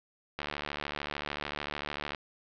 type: click train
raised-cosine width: 0.3 ms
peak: -18 dBFS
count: 130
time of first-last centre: 0.39-2.147 s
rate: 73.4 Hz
effects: low-pass 5000 Hz 12 dB/octave